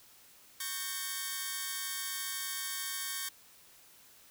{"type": "chord", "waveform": "5% pulse", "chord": "G diminished", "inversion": "second", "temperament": "equal with one note detuned", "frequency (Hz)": [1108.7, 1568, 1831.6], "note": ["Db6", "G6", "Bb6"], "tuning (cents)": [0, 0, -31], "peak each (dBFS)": -29, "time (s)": [0.6, 3.29], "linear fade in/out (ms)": 5, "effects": ["white hiss -59 dBFS RMS until 4.3 s"]}